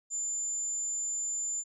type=tone; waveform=sine; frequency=7130 Hz; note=A8; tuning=22 cents sharp; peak=-28 dBFS; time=0.1-1.64 s; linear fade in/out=50 ms; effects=tanh soft clip ceiling -30 dBFS